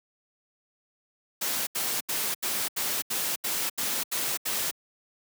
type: noise bursts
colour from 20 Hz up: white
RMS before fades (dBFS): -29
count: 10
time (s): 1.41-4.712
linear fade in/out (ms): 10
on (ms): 260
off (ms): 78
effects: high-pass 150 Hz 12 dB/octave